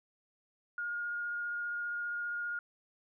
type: tone with vibrato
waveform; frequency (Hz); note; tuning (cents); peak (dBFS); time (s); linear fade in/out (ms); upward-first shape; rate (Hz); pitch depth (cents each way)
sine; 1425; F6; +34; -34; 0.78-2.59; 2; sine; 15; 8
effects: none